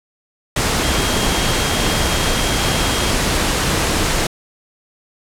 sine tone in noise, 3238 Hz, G#7, 45 cents flat, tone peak -27 dBFS, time 0.83-3.11 s, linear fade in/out 5 ms, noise pink, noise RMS -17 dBFS, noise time 0.56-4.27 s, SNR -13 dB, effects low-pass 10000 Hz 12 dB/octave

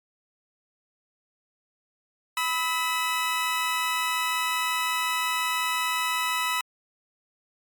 20% pulse tone pair together, 993 / 1288.8 Hz, B5 / E6, +9 / -39 cents, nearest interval perfect fourth, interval 452 cents, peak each -22 dBFS, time 2.37-6.61 s, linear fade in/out 2 ms, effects MP3 96 kbps

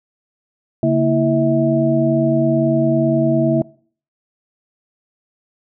sine tone cluster, 140.7 / 230.6 / 328.4 / 646 Hz, C#3 / A#3 / E4 / E5, +26 / -19 / -6 / -35 cents, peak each -18 dBFS, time 0.83-3.62 s, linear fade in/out 2 ms, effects noise-tail reverb RT60 0.5 s tail -23 dB re dry

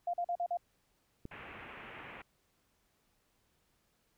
sine tone bursts, 698.5 Hz, F5, in tune, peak -31 dBFS, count 5, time 0.07-0.572 s, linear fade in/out 5 ms, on 66 ms, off 43 ms
click, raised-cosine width 3 ms, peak -30 dBFS, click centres 1.254 s
white low-pass noise, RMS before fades -49 dBFS, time 1.31-2.22 s, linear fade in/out 5 ms, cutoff 2700 Hz, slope 48 dB/octave
effects pink hiss -75 dBFS RMS until 4.17 s

